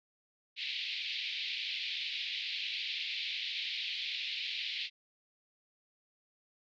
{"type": "band-pass noise", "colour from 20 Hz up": "white", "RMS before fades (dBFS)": -38, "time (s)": [0.56, 4.9], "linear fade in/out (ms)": 50, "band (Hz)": [2200, 4200], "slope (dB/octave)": 48, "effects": []}